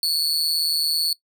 40% pulse tone with amplitude modulation, 4435 Hz, C#8, in tune, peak -14 dBFS, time 0.03-1.13 s, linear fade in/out 2 ms, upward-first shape sine, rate 158 Hz, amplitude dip 90%, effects noise-tail reverb RT60 0.1 s tail -20 dB re dry

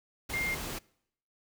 sine tone in noise, 2114 Hz, C7, 17 cents sharp, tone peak -30 dBFS, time 0.33-0.55 s, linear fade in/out 10 ms, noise pink, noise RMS -38 dBFS, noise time 0.29-0.79 s, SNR +5 dB, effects noise-tail reverb RT60 0.7 s tail -24 dB re dry

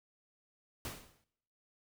pink noise with exponential decay, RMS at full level -39 dBFS, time 0.85-1.24 s, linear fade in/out 1 ms, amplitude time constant 84 ms, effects noise-tail reverb RT60 0.9 s tail -24 dB re dry

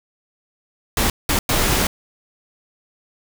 pink noise bursts at uneven times, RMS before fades -18 dBFS, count 3, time 0.97-1.1 / 1.29-1.39 / 1.49-1.87 s, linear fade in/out 2 ms, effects none

